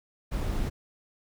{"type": "noise", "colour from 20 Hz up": "brown", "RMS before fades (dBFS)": -29, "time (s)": [0.31, 0.7], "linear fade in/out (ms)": 20, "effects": []}